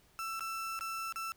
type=tone with dropouts; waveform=35% pulse; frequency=1332 Hz; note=E6; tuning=18 cents sharp; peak=-35 dBFS; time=0.19-1.32 s; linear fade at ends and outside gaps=0 ms; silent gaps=0.395-0.407 / 0.791-0.809 / 1.124-1.159 s; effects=pink hiss -66 dBFS RMS until 1.36 s